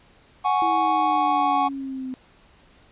triangle chord, F# suspended second, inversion none, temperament just, 740 / 832.5 / 1110 Hz, F#5 / G#5 / C#6, 0 / +4 / +2 cents, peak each -21 dBFS, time 0.44-1.69 s, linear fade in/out 20 ms
sine exponential sweep, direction down, 333 to 256.1 Hz, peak -28 dBFS, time 0.62-2.14 s, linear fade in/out 0 ms
effects pink hiss -55 dBFS RMS until 2.91 s + resampled to 8000 Hz

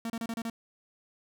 45% pulse tone bursts, 228.7 Hz, A#3, 33 cents flat, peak -32 dBFS, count 6, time 0.05-0.499 s, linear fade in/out 2 ms, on 49 ms, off 31 ms, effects none

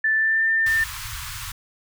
sine tone with pitch glide, 1760 to 1794.9 Hz, A6 to A6, 0 to +34 cents, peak -17 dBFS, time 0.04-0.84 s, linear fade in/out 5 ms, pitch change +34 cents, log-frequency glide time 0.15-0.47 s
pink band-stop noise, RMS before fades -33 dBFS, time 0.66-1.52 s, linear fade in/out 5 ms, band 120 to 1000 Hz, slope 48 dB/octave
effects none

